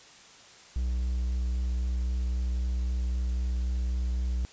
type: tone with vibrato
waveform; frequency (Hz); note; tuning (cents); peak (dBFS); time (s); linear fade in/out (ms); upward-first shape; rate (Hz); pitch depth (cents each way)
triangle; 61.74; B1; 0; -24; 0.76-4.45; 0; triangle; 3.8; 15
effects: white hiss -52 dBFS RMS until 4.52 s + resampled to 16000 Hz